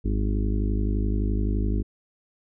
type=harmonic tone; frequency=51.7 Hz; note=G#1; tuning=7 cents flat; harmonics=1 / 2 / 4 / 5 / 6 / 7 / 8; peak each=-23 / -29 / -31 / -35 / -34 / -39 / -39 dBFS; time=0.04-1.83 s; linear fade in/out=20 ms; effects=none